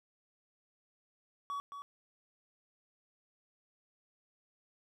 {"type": "tone with echo", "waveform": "triangle", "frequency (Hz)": 1131, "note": "C#6", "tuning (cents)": 34, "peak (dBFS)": -34, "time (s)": [1.5, 1.6], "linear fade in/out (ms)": 0, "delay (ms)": 220, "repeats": 1, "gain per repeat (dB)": -7, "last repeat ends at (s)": 1.82, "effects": []}